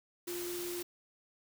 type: tone in noise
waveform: sine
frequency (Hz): 351.2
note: F4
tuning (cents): +10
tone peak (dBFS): -38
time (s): 0.27-0.83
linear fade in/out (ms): 10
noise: white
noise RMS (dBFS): -43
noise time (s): 0.27-0.83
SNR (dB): +2
effects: none